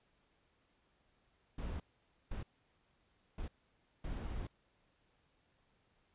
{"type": "noise bursts at uneven times", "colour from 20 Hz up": "brown", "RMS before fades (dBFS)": -41, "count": 4, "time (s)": [[1.58, 1.8], [2.31, 2.43], [3.38, 3.48], [4.04, 4.47]], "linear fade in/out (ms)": 5, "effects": ["pink hiss -75 dBFS RMS until 6.14 s", "resampled to 8000 Hz"]}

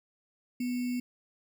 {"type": "tone with sample-and-hold", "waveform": "sine", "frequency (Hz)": 246.9, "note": "B3", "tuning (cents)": 0, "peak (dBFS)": -29, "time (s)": [0.6, 1], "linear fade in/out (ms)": 5, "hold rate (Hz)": 2450, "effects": []}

